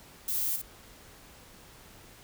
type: noise with echo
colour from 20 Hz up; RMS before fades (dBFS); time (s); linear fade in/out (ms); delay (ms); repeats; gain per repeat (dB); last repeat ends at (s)
violet; -31; 0.28-0.56; 2; 56; 1; -6; 0.616
effects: pink hiss -53 dBFS RMS until 2.23 s